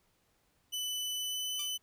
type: tone with pitch glide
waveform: sawtooth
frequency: 2993 to 3014 Hz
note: F#7 to F#7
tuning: +19 to +31 cents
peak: -31 dBFS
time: 0.72-1.78 s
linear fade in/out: 20 ms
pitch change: +12 cents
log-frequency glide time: 1.15-1.56 s
type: tone with exponential decay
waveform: 5% pulse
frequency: 1174.7 Hz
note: D6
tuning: in tune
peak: -28 dBFS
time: 1.59-1.75 s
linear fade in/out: 5 ms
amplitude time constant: 34 ms
effects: pink hiss -73 dBFS RMS until 1.82 s